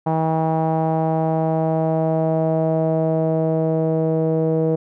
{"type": "tone with low-pass filter sweep", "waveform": "sawtooth", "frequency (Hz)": 160.2, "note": "E3", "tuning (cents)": -49, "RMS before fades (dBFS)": -19, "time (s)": [0.06, 4.76], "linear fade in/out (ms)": 10, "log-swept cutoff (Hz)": [840, 520], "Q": 4.3, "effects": []}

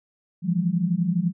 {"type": "tone cluster", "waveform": "sine", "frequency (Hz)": [164.3, 176.1, 204.3], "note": ["E3", "F3", "G#3"], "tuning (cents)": [-5, 15, -28], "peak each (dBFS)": [-26, -22, -28], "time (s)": [0.42, 1.33], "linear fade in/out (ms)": 50, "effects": []}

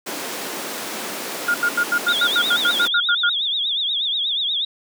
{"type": "high-pass noise", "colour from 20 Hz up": "pink", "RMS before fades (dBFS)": -29, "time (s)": [0.06, 2.88], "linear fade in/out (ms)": 10, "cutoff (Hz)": 230, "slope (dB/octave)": 24}
{"type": "tone bursts", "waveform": "sine", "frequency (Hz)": 1421, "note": "F6", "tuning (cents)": 30, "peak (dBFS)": -15, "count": 13, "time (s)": [1.48, 3.295], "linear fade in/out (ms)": 5, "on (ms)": 63, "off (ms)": 83}
{"type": "tone with vibrato", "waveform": "sine", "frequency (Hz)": 3520, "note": "A7", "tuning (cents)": 0, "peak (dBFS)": -19, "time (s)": [2.08, 4.65], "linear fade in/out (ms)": 5, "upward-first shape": "triangle", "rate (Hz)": 8.3, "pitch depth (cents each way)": 160}
{"effects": []}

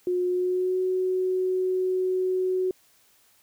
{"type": "tone with pitch glide", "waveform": "sine", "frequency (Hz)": [360, 370.8], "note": ["F#4", "F#4"], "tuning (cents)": [-47, 4], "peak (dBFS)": -22, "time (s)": [0.07, 2.71], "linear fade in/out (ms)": 2, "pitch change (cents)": 51, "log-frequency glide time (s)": [0.28, 0.79], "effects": ["white hiss -61 dBFS RMS until 3.42 s"]}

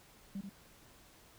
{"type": "tone with echo", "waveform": "sine", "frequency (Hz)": 196.8, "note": "G3", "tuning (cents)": 7, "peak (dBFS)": -36, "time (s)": [0.35, 0.41], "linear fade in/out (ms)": 5, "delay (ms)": 84, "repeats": 1, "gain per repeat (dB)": -6, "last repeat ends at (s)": 0.494, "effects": ["tanh soft clip ceiling -35 dBFS", "pink hiss -61 dBFS RMS until 1.38 s"]}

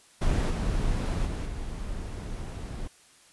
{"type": "noise with level steps", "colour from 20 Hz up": "brown", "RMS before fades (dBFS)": [-24, -27, -31, -35], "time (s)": [0.21, 2.88], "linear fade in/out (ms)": 10, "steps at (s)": [0.49, 1.25, 1.45], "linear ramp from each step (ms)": 20, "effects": ["white hiss -57 dBFS RMS until 3.32 s", "resampled to 24000 Hz"]}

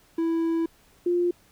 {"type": "tone pair in turn", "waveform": ["triangle", "sine"], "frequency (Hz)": [329.9, 351], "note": ["E4", "F4"], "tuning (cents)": [1, 9], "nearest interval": "minor second", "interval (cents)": 108, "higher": "second", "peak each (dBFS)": -20, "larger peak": "neither", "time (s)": [[0.18, 0.66], [1.06, 1.31]], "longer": "first", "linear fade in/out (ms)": 5, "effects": ["pink hiss -59 dBFS RMS until 1.51 s"]}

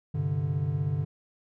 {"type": "chord", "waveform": "triangle", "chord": "G suspended fourth", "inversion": "none", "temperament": "just", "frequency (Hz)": [98, 130.67, 147], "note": ["G2", "C3", "D3"], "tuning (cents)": [0, -2, 2], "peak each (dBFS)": [-30, -30, -26], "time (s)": [0.14, 1.05], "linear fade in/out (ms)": 10, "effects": []}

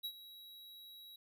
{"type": "tone with ADSR envelope", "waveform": "square", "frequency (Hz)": 3871, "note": "B7", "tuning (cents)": -35, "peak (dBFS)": -38, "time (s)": [0.03, 1.16], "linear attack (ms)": 20, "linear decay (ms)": 68, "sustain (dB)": -15, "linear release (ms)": 4, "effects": []}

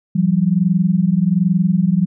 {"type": "tone pair together", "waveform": "sine", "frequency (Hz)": [169.94, 191.2], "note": ["F3", "G3"], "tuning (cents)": [-47, -43], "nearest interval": "major second", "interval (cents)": 204, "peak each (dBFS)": -15, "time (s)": [0.15, 2.06], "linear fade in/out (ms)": 10, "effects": []}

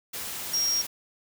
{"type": "tone in noise", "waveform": "sine", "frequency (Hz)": 5600, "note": "F8", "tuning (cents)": 4, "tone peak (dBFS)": -23, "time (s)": [0.53, 0.82], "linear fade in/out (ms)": 10, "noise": "white", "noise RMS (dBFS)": -35, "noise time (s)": [0.13, 0.87], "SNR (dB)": 9, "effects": []}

